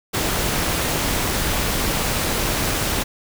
pink noise with amplitude modulation, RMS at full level -19 dBFS, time 0.13-3.04 s, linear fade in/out 20 ms, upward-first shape sine, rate 249 Hz, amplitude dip 55%, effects none

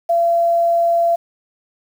sine tone with quantisation, 680 Hz, F5, 46 cents flat, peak -12 dBFS, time 0.09-1.16 s, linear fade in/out 10 ms, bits 7, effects none

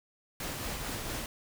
pink noise with tremolo, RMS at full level -36 dBFS, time 0.4-1.26 s, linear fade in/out 2 ms, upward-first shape sine, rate 4.4 Hz, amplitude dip 25%, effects none

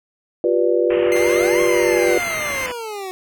sine chord, G dominant seventh, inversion third, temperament just, 352.8 / 392 / 490 / 588 Hz, F4 / G4 / B4 / D5, +18 / 0 / -14 / +2 cents, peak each -18 / -22 / -18 / -22 dBFS, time 0.44-2.18 s, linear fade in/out 2 ms
white low-pass noise, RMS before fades -30 dBFS, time 0.9-2.72 s, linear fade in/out 5 ms, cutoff 3000 Hz, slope 96 dB/octave
45% pulse tone, 2093 Hz, C7, in tune, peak -23 dBFS, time 1.12-2.66 s, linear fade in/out 0 ms
25% pulse exponential two-way sweep, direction up then down, 367.2 to 1094 to 367.2 Hz, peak -23 dBFS, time 1.16-3.11 s, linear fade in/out 0 ms, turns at 1.61 s
effects none

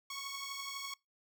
10% pulse beating tone pair, 1100 / 1112 Hz, C#6 / C#6, -14 / +5 cents, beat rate 12 Hz, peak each -35 / -35 dBFS, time 0.1-0.94 s, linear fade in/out 5 ms, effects noise-tail reverb RT60 0.2 s tail -24 dB re dry

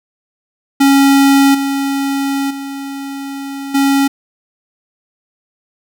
square tone with level steps, 276 Hz, C#4, 7 cents flat, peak -7 / -15 / -23 / -10 dBFS, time 0.8-4.08 s, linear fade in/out 10 ms, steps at 1.54 / 2.5 / 3.74 s, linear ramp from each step 10 ms, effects none

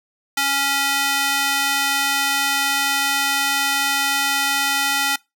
square tone with high-pass filter, 277.9 Hz, C#4, 4 cents sharp, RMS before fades -20 dBFS, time 0.37-5.16 s, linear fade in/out 5 ms, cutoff 1300 Hz, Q 0.74, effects noise-tail reverb RT60 0.2 s tail -22 dB re dry

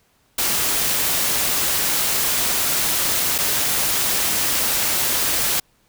white noise with dropouts, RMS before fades -20 dBFS, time 0.38-5.6 s, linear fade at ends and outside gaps 5 ms, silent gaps 3.381-3.385 s, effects pink hiss -61 dBFS RMS until 5.88 s

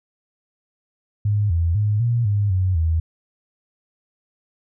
sine tone with pitch steps, 103.8 / 84 / 105 / 118.4 / 102.5 / 93 / 81.1 Hz, G#2 / E2 / G#2 / A#2 / G#2 / F#2 / E2, 0 / +33 / +19 / +27 / -22 / +9 / -28 cents, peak -16 dBFS, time 1.25-3 s, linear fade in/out 5 ms, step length 250 ms, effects none

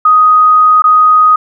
sine tone with dropouts, 1249 Hz, D#6, 6 cents sharp, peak -3 dBFS, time 0.05-1.36 s, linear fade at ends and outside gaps 5 ms, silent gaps 0.821-0.84 s, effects none

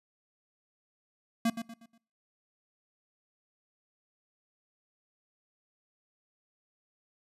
square tone with echo, 229.2 Hz, A#3, 29 cents flat, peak -25 dBFS, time 1.45-1.5 s, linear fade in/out 5 ms, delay 120 ms, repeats 4, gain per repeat -9 dB, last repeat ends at 1.98 s, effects noise-tail reverb RT60 0.4 s tail -22 dB re dry + resampled to 32000 Hz

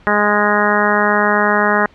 harmonic tone, 207.7 Hz, G#3, in tune, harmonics 1 / 2 / 3 / 4 / 5 / 6 / 7 / 8 / 9, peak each -20 / -20 / -20 / -20 / -20 / -20 / -20 / -20 / -20 dBFS, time 0.07-1.86 s, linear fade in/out 0 ms, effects pink hiss -47 dBFS RMS until 1.94 s + low-pass 3000 Hz 12 dB/octave

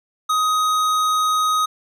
sine tone with tanh clipping, 1255 Hz, D#6, 15 cents sharp, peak -18 dBFS, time 0.29-1.66 s, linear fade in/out 10 ms, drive 17 dB, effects none

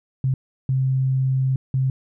sine tone bursts at uneven times, 131.9 Hz, C3, 14 cents sharp, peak -17 dBFS, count 3, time 0.24-0.34 / 0.69-1.56 / 1.74-1.9 s, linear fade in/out 2 ms, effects none

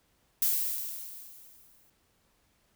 violet noise with exponential decay, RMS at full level -25 dBFS, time 0.42-1.9 s, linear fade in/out 1 ms, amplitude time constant 320 ms, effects pink hiss -70 dBFS RMS until 2.75 s

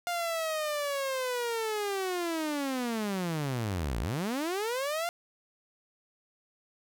sawtooth linear two-way sweep, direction down then up, 705 to 50.4 to 705 Hz, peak -26 dBFS, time 0.07-5.09 s, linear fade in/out 0 ms, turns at 4 s, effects none

